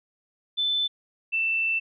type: tone pair in turn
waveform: sine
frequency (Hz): 3520 / 2667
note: A7 / E7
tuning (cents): 0 / +20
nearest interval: perfect fourth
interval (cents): 480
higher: first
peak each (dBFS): -22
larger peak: neither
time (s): 0.57-0.88 / 1.32-1.8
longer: second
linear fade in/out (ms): 20
effects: none

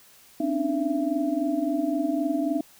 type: tone cluster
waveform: sine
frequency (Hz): 259.7 / 279.1 / 302.7 / 670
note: C4 / C#4 / D#4 / E5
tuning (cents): -13 / +12 / -48 / +28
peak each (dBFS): -31 / -28 / -26 / -30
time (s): 0.4-2.61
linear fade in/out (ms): 5
effects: white hiss -54 dBFS RMS until 2.79 s

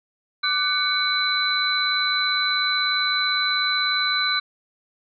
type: tone cluster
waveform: sine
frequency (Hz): 1183 / 1503 / 2239 / 4002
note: D6 / F#6 / C#7 / B7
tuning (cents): +12 / +27 / +17 / +22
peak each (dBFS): -27 / -25 / -29 / -22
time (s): 0.43-4.4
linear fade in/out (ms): 10
effects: none

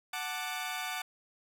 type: chord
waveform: 15% pulse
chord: D major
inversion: first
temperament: equal with one note detuned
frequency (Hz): 740 / 880 / 1180.8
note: F#5 / A5 / D6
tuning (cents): 0 / 0 / +9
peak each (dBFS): -31 / -35 / -34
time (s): 0.13-1.02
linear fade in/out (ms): 5
effects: none

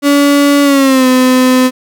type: tone with pitch glide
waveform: 35% pulse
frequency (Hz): 285.1 to 255.5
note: C#4 to C4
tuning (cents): +49 to -41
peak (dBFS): -4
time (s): 0.02-1.71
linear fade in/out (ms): 50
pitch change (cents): -190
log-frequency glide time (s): 0.63-1.07
effects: none

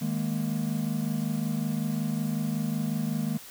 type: chord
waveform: triangle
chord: D# suspended fourth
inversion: none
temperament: equal with one note detuned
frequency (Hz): 156.46 / 207.7 / 233.1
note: D#3 / G#3 / A#3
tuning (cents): +10 / 0 / 0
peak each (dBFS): -29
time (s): 0.01-3.38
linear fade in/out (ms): 10
effects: white hiss -46 dBFS RMS until 3.5 s

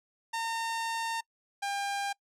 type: tone pair in turn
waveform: sawtooth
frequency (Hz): 912 / 800.8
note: A#5 / G5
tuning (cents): -38 / +37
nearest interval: major second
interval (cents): 225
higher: first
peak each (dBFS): -27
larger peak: neither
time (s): 0.33-1.21 / 1.62-2.13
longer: first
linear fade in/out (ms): 10
effects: noise-tail reverb RT60 0.1 s tail -25 dB re dry + low-pass 10000 Hz 12 dB/octave

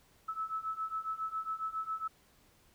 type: beating tone pair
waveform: sine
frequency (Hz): 1300 / 1307.3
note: E6 / E6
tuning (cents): -24 / -15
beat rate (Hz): 7.3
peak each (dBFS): -39 / -37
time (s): 0.28-2.08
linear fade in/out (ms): 10
effects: pink hiss -66 dBFS RMS until 2.74 s

